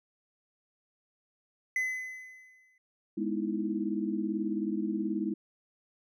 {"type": "tone with exponential decay", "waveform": "triangle", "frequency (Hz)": 2026, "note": "B6", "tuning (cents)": 44, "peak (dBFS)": -24, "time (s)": [1.76, 2.78], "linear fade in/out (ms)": 2, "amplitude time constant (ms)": 220}
{"type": "chord", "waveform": "sine", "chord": "E major seventh", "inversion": "first", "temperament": "equal", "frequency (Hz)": [207.7, 246.9, 311.1, 329.6], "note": ["G#3", "B3", "D#4", "E4"], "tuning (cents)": [0, 0, 0, 0], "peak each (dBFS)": [-33, -38, -35, -34], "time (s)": [3.17, 5.34], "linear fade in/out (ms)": 10}
{"effects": []}